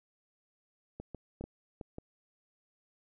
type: clicks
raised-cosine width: 2 ms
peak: -28 dBFS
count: 6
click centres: 1 / 1.147 / 1.41 / 1.44 / 1.812 / 1.984 s
effects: none